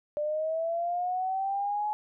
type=linear sweep; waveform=sine; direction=up; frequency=590 to 850 Hz; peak=-27 dBFS; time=0.17-1.93 s; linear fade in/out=0 ms; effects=none